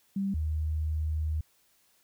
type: tone pair in turn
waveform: sine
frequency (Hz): 196.2 / 77.65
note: G3 / D#2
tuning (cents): +2 / -3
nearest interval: octave + major third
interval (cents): 1605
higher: first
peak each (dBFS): -27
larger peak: neither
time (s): 0.16-0.34 / 0.34-1.41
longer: second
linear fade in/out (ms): 5
effects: white hiss -67 dBFS RMS until 2.03 s